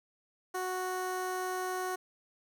15% pulse tone with notch filter, 369 Hz, F#4, 5 cents flat, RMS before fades -35 dBFS, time 0.54-1.96 s, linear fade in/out 10 ms, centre 3500 Hz, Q 1.9, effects none

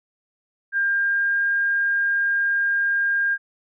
sine tone with pitch glide, 1600 to 1609.3 Hz, G6 to G6, +35 to +45 cents, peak -18 dBFS, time 0.72-3.38 s, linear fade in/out 50 ms, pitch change +10 cents, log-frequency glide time 0.85-1.42 s, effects none

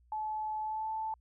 sine tone with pitch glide, 862 to 878.1 Hz, A5 to A5, -36 to -4 cents, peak -33 dBFS, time 0.12-1.14 s, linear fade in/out 2 ms, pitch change +32 cents, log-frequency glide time 0.62-0.9 s, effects added 60 Hz sine -62 dBFS peak until 1.2 s

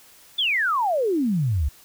sine exponential sweep, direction down, 3578 to 63.9 Hz, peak -19 dBFS, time 0.38-1.69 s, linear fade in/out 10 ms, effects white hiss -51 dBFS RMS until 1.84 s

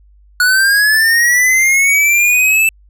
square linear sweep, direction up, 1456 to 2651 Hz, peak -9 dBFS, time 0.4-2.69 s, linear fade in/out 2 ms, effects added 50 Hz sine -43 dBFS peak until 2.89 s

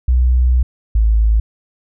sine tone pair in turn, 62.2 / 54.42 Hz, B1 / A1, +13 / -18 cents, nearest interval major second, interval 231 cents, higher first, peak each -9 dBFS, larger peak neither, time 0.08-0.63 / 0.95-1.4 s, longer first, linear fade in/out 5 ms, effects none

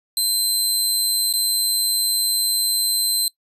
20% pulse tone with dropouts, 4100 Hz, C8, 36 cents flat, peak -12 dBFS, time 0.17-3.28 s, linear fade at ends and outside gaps 1 ms, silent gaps 1.327-1.337 s, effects noise-tail reverb RT60 0.1 s tail -22 dB re dry + resampled to 32000 Hz

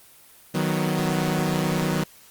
sawtooth chord, B major, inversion first, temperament equal, 155.56 / 185 / 246.9 Hz, D#3 / F#3 / B3, 0 / 0 / 0 cents, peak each -21 / -21 / -26 dBFS, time 0.54-2.04 s, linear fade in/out 10 ms, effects white hiss -51 dBFS RMS until 2.3 s + Opus 24 kbps

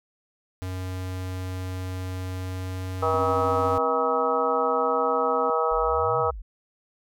square tone with pitch glide, 92.5 to 93.14 Hz, F#2 to F#2, 0 to +12 cents, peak -30 dBFS, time 0.62-3.78 s, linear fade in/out 0 ms, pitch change +12 cents, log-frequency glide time 2.32-3.11 s
harmonic tone, 160 Hz, D#3, 49 cents sharp, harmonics 3 / 4 / 5 / 6 / 7 / 8, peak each -25 / -29 / -29 / -32 / -31 / -26 dBFS, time 3.02-6.31 s, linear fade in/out 10 ms
triangle tone with vibrato, 266.3 Hz, C4, 31 cents sharp, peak -32 dBFS, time 3.14-5.5 s, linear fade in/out 0 ms, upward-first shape sine, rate 1.7 Hz, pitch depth 13 cents each way
sine exponential two-way sweep, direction up then down, 36.91 to 140.3 to 36.91 Hz, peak -33 dBFS, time 5.71-6.42 s, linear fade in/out 10 ms, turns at 6.2 s
effects none

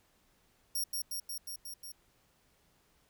10% pulse tone with echo, 5580 Hz, F8, 2 cents flat, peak -26 dBFS, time 0.75-0.84 s, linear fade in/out 5 ms, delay 180 ms, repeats 6, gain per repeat -2 dB, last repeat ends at 1.92 s, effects pink hiss -70 dBFS RMS until 3.09 s

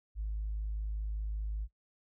sine tone, 52.6 Hz, G#1, 23 cents sharp, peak -32 dBFS, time 0.15-1.68 s, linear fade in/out 50 ms, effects noise-tail reverb RT60 0.1 s tail -21 dB re dry + tanh soft clip ceiling -29 dBFS

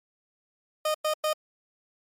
30% pulse tone bursts, 616 Hz, D#5, 17 cents flat, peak -21 dBFS, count 3, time 0.85-1.332 s, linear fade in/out 5 ms, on 94 ms, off 100 ms, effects MP3 64 kbps

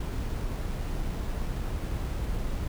brown noise with sample-and-hold, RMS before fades -31 dBFS, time 0-2.68 s, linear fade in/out 5 ms, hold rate 11025 Hz, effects none

